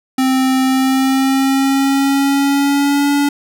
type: tone with pitch glide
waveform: square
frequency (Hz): 261.6 to 285.3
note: C4 to C#4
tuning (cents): 0 to +50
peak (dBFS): -12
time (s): 0.18-3.29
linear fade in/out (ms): 5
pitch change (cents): +150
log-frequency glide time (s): 0.63-3.1
effects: none